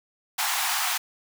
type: high-pass noise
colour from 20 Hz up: pink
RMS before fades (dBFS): -26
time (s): 0.38-0.98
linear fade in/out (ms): 10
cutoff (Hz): 720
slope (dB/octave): 96
effects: none